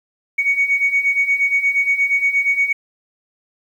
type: beating tone pair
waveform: sine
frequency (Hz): 2230 / 2238.5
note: C#7 / C#7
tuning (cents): +10 / +16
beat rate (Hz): 8.5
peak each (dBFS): -19 / -15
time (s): 0.38-2.73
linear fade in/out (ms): 10
effects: tanh soft clip ceiling -7 dBFS + 8-bit